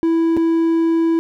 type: tone with dropouts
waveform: triangle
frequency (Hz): 329.6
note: E4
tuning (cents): 0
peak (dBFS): -11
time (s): 0.03-1.19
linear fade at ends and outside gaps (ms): 0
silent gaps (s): 0.367-0.373
effects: none